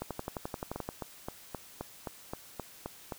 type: two click trains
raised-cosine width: 1 ms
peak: -21 / -22 dBFS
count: 11 / 10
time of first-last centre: 0.02-0.89 / 0.76-3.122 s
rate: 11.5 / 3.81 Hz
effects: white hiss -53 dBFS RMS until 3.18 s

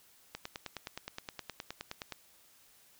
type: click train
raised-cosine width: 0.2 ms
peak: -22 dBFS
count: 18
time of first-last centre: 0.35-2.123 s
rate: 9.59 Hz
effects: white hiss -63 dBFS RMS until 2.99 s

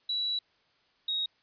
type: tone pair in turn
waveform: sine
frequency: 3924 / 3774 Hz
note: B7 / A#7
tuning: -12 / +21 cents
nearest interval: minor second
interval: 67 cents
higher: first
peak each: -28 dBFS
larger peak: neither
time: 0.09-0.39 / 1.08-1.26 s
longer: first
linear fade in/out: 5 ms
effects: white hiss -68 dBFS RMS until 1.42 s + resampled to 11025 Hz

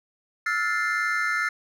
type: chord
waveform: triangle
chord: F major seventh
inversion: third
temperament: equal with one note detuned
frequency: 1318.5 / 1420.5 / 1760 / 2093 Hz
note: E6 / F6 / A6 / C7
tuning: 0 / +29 / 0 / 0 cents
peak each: -28 / -26 / -26 / -27 dBFS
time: 0.46-1.49 s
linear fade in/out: 5 ms
effects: none

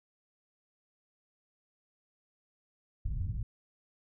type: low-pass noise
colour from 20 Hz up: white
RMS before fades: -34 dBFS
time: 3.05-3.43 s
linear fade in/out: 5 ms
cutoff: 110 Hz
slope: 24 dB/octave
effects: none

